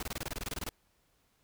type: noise bursts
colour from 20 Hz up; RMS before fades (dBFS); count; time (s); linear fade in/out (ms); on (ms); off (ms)
pink; -37; 14; 0-0.691; 2; 28; 23
effects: pink hiss -72 dBFS RMS until 1.43 s